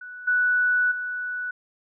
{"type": "tone with level steps", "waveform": "sine", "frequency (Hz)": 1480, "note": "F#6", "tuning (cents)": 0, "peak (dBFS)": [-36, -18, -27], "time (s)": [0.01, 1.51], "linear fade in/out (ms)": 5, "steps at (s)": [0.27, 0.91], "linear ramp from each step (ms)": 10, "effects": []}